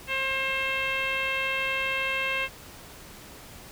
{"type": "tone with low-pass filter", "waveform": "10% pulse", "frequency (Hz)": 533, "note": "C5", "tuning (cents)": 32, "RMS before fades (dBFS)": -28, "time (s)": [0.07, 2.49], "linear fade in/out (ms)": 50, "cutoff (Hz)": 2700, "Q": 3.2, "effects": ["pink hiss -46 dBFS RMS until 3.71 s"]}